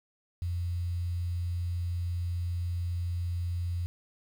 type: tone with quantisation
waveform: sine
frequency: 87.31 Hz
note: F2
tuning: in tune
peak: -29 dBFS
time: 0.42-3.86 s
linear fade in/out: 0 ms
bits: 9
effects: none